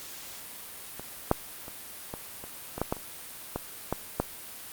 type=clicks; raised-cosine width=1 ms; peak=-24 / -6 / -26 / -20 / -26 / -20 / -12 / -13 / -28 / -15 / -13 / -10 dBFS; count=12; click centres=0.996 / 1.314 / 1.681 / 2.139 / 2.44 / 2.78 / 2.816 / 2.925 / 2.967 / 3.56 / 3.926 / 4.2 s; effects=white hiss -43 dBFS RMS until 4.72 s + Opus 48 kbps